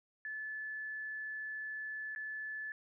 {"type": "tone with dropouts", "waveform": "sine", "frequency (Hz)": 1733, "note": "A6", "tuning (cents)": -27, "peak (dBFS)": -39, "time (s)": [0.25, 2.72], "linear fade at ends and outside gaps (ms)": 1, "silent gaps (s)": [2.15, 2.16], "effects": []}